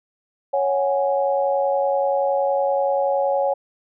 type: chord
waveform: sine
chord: C# suspended fourth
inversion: none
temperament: equal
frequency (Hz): 554.4 / 740 / 830.6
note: C#5 / F#5 / G#5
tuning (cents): 0 / 0 / 0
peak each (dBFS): -19 / -25 / -24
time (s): 0.53-3.54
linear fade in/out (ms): 10
effects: none